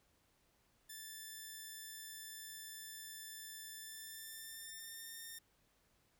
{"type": "tone with pitch glide", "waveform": "5% pulse", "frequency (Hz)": [1759, 1821], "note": ["A6", "A#6"], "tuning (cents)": [-1, -41], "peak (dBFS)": -38, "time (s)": [0.89, 5.39], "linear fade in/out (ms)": 10, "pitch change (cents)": 60, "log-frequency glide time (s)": [3.8, 5.23], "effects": ["pink hiss -75 dBFS RMS until 6.19 s"]}